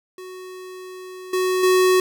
square tone with level steps, 370 Hz, F#4, in tune, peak -35 / -19 / -14 dBFS, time 0.18-2 s, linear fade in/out 2 ms, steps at 1.33 / 1.63 s, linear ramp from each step 5 ms, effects none

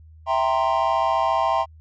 triangle chord, C dominant seventh, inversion first, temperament equal, 659.3 / 784 / 932.3 / 1046.5 Hz, E5 / G5 / Bb5 / C6, 0 / 0 / 0 / 0 cents, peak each -22 dBFS, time 0.26-1.66 s, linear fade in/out 50 ms, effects added 79 Hz sine -44 dBFS peak until 1.8 s + resampled to 16000 Hz

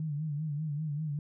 sine tone with vibrato, 150.8 Hz, D3, 46 cents sharp, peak -31 dBFS, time 0-1.19 s, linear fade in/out 2 ms, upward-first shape sine, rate 5.1 Hz, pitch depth 88 cents each way, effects none

